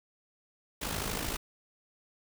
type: noise with amplitude modulation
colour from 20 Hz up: pink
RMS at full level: -32 dBFS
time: 0.81-1.37 s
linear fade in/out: 10 ms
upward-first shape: sine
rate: 53 Hz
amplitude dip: 60%
effects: none